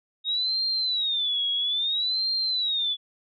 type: tone with vibrato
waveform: sine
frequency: 3729 Hz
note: A#7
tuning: in tune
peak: -23 dBFS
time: 0.24-2.97 s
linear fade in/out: 50 ms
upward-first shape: sine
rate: 0.6 Hz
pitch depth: 200 cents each way
effects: none